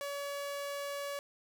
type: tone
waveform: sawtooth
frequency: 567 Hz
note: C#5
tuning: 39 cents sharp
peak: -33 dBFS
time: 0.01-1.19 s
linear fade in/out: 0 ms
effects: none